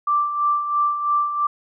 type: tone with tremolo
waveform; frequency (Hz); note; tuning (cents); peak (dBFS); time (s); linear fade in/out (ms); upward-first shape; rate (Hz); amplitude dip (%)
sine; 1174.7; D6; 0; -15; 0.07-1.47; 5; sine; 3; 60
effects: none